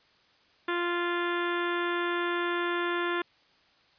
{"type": "harmonic tone", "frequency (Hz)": 348.1, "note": "F4", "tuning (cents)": -6, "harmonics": [1, 2, 3, 4, 5, 6, 7, 8, 9, 10], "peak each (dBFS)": [-30, -41, -34, -35, -35, -42, -44, -45, -48, -43], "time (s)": [0.68, 3.22], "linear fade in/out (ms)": 5, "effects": ["white hiss -63 dBFS RMS until 3.98 s", "resampled to 11025 Hz"]}